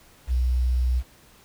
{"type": "tone with quantisation", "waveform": "sine", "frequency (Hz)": 62.3, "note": "B1", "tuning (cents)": 16, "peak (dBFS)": -19, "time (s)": [0.27, 1.03], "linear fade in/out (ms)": 50, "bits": 8, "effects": ["pink hiss -54 dBFS RMS until 1.44 s"]}